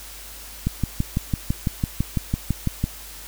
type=click train; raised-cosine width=5 ms; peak=-8 dBFS; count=14; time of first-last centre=0.67-2.84 s; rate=5.99 Hz; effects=added 50 Hz sine -43 dBFS peak until 3.27 s + white hiss -40 dBFS RMS until 3.27 s